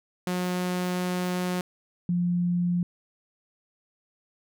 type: tone pair in turn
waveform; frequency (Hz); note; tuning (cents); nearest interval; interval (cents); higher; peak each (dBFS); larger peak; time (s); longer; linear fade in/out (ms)
sawtooth / sine; 180.5 / 175.77; F#3 / F3; -43 / +11; unison; 46; first; -22; neither; 0.27-1.61 / 2.09-2.83; first; 2
effects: none